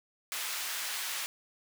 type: high-pass noise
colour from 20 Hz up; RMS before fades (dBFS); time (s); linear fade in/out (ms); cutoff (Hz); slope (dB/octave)
pink; -36; 0.32-1.26; 0; 1500; 12
effects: none